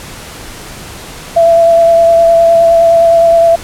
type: tone with vibrato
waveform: sine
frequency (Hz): 670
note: E5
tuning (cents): +28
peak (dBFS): -3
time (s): 1.36-3.56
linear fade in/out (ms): 10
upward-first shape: sine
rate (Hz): 9.7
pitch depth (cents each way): 14
effects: pink hiss -28 dBFS RMS until 3.63 s + low-pass 12000 Hz 12 dB/octave